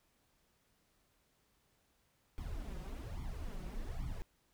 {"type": "noise with flanger", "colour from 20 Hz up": "brown", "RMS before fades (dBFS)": -42, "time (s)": [2.38, 4.22], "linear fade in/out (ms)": 0, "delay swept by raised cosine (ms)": [0.89, 5.49], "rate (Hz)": 1.2, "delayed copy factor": 0.9, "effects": ["pink hiss -75 dBFS RMS until 4.53 s"]}